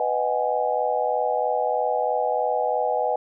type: chord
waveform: sine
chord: G# minor seventh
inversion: first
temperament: just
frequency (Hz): 498.4 / 623 / 747.5 / 830.6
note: B4 / D#5 / F#5 / G#5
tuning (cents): +16 / +2 / +17 / 0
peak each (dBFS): -26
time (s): 0-3.16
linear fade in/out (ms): 2
effects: none